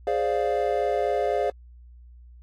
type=chord; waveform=triangle; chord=D half-diminished seventh; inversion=second; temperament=equal; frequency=415.3 / 523.3 / 587.3 / 698.5 Hz; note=Ab4 / C5 / D5 / F5; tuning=0 / 0 / 0 / 0 cents; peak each=-25 / -26 / -26 / -25 dBFS; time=0.07-1.5 s; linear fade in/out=2 ms; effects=added 60 Hz sine -45 dBFS peak until 2.42 s + AAC 64 kbps